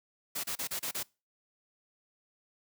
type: noise bursts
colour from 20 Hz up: white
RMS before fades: -35 dBFS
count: 6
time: 0.35-1.032 s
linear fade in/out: 10 ms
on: 87 ms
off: 32 ms
effects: noise-tail reverb RT60 0.3 s tail -25 dB re dry + high-pass 100 Hz 12 dB/octave